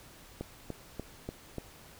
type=click train; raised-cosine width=2 ms; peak=-23 dBFS; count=5; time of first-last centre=0.41-1.583 s; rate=3.41 Hz; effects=pink hiss -54 dBFS RMS until 1.99 s